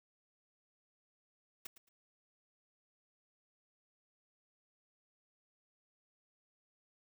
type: noise with echo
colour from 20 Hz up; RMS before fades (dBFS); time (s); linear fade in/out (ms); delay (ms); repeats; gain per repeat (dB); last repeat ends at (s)
white; -45; 1.65-1.67; 5; 110; 2; -13; 1.89
effects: none